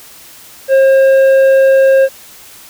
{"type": "tone with tanh clipping", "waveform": "sine", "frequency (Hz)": 536, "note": "C5", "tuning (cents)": 42, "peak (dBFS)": -6, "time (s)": [0.68, 2.09], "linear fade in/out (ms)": 50, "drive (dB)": 7, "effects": ["white hiss -37 dBFS RMS until 2.69 s"]}